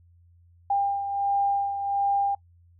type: beating tone pair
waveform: sine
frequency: 799 / 800.4 Hz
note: G5 / G5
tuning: +33 / +36 cents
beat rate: 1.4 Hz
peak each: -23 / -31 dBFS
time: 0.7-2.35 s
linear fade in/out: 5 ms
effects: noise-tail reverb RT60 0.1 s tail -23 dB re dry + added 86 Hz sine -54 dBFS peak until 2.79 s